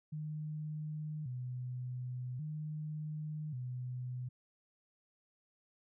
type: tone with vibrato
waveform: sine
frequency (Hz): 138.59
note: C#3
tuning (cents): 0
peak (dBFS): -38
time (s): 0.12-4.29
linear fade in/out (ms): 10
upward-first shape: square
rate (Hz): 0.44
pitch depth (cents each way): 170
effects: none